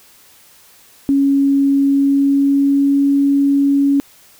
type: tone with pitch glide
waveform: sine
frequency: 277.2 to 279.8 Hz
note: C#4 to C#4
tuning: 0 to +16 cents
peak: -10 dBFS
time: 1.09-4 s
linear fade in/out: 0 ms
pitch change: +16 cents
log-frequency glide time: 1.8-3.09 s
effects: white hiss -47 dBFS RMS until 4.39 s